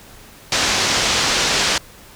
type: low-pass noise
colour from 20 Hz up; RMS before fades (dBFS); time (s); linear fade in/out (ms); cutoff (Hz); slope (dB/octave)
white; -18; 0.52-1.78; 2; 6200; 24
effects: pink hiss -43 dBFS RMS until 2.15 s